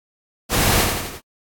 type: noise with echo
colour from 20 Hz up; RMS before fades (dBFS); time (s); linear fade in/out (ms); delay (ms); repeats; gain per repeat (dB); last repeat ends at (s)
pink; -18; 0.49-0.87; 50; 85; 4; -4; 1.21
effects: AAC 64 kbps

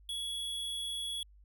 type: tone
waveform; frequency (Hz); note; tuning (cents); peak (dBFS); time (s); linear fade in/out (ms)
square; 3364; G#7; +22; -36; 0.09-1.23; 2
effects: added 50 Hz sine -56 dBFS peak until 1.44 s

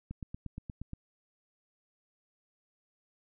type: click train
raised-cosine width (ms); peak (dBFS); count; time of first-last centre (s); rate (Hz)
5; -27; 8; 0.11-0.934; 8.5
effects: none

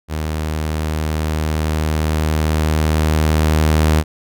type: tone with level ramp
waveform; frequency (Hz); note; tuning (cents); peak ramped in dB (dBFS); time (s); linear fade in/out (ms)
sawtooth; 77.7; D#2; -2; -16 to -7; 0.08-4.04; 50
effects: none

